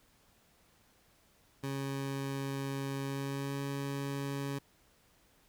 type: tone with pitch glide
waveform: 20% pulse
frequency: 137.2 to 139.44 Hz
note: C#3 to C#3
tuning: -17 to +11 cents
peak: -30 dBFS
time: 1.63-4.59 s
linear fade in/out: 10 ms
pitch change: +28 cents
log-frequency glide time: 3.03-3.61 s
effects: pink hiss -67 dBFS RMS until 5.48 s